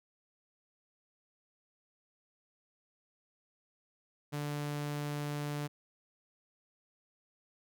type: tone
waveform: sawtooth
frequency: 146.6 Hz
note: D3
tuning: 3 cents flat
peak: -31 dBFS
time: 4.32-5.68 s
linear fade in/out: 20 ms
effects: none